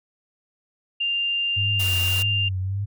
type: tone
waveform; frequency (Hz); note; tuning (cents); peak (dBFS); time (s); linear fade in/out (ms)
sine; 2794; F7; 0; -21; 1-2.49; 10
type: tone with vibrato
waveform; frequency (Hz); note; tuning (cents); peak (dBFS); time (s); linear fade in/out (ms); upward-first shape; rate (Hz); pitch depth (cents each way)
sine; 97.9; G2; -2; -23; 1.56-2.86; 20; triangle; 1.7; 100
type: noise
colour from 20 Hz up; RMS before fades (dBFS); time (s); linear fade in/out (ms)
white; -31; 1.79-2.23; 10
effects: none